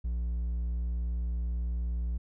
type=tone with hard clipping; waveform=sine; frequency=59.4 Hz; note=A#1; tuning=33 cents sharp; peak=-30 dBFS; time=0.04-2.18 s; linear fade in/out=10 ms; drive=3 dB; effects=none